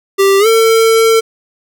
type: tone with pitch glide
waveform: square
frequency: 392 to 450.3 Hz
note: G4 to A4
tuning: 0 to +40 cents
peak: -7 dBFS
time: 0.18-1.21 s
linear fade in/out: 20 ms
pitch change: +240 cents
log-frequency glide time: 0.39-0.47 s
effects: none